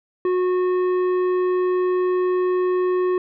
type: tone with tanh clipping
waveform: triangle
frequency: 364.8 Hz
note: F#4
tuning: 24 cents flat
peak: -19 dBFS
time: 0.25-3.18 s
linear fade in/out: 2 ms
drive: 14 dB
effects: none